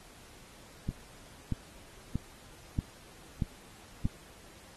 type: click train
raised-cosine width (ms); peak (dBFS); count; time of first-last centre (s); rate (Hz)
5; -17; 6; 0.89-4.055; 1.58
effects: pink hiss -55 dBFS RMS until 4.76 s + AAC 32 kbps